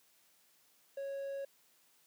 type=tone; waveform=triangle; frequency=552 Hz; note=C#5; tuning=7 cents flat; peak=-36 dBFS; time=0.97-1.45 s; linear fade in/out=5 ms; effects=white hiss -69 dBFS RMS until 2.06 s + high-pass 150 Hz 12 dB/octave